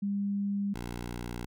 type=tone pair in turn; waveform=sine / 10% pulse; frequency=200.7 / 59.67 Hz; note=G3 / A#1; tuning=+41 / +41 cents; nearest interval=octave + major sixth; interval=2100 cents; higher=first; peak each=-28 dBFS; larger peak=neither; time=0.02-0.74 / 0.74-1.46 s; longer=neither; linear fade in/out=10 ms; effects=none